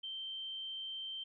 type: tone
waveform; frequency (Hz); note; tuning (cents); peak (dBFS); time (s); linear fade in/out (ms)
sine; 3126; G7; -6; -40; 0.03-1.24; 10
effects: none